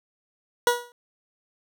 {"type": "tone with exponential decay", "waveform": "20% pulse", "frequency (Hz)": 483, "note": "B4", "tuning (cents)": -39, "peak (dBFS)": -10, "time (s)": [0.67, 0.92], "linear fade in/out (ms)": 1, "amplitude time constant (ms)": 53, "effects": []}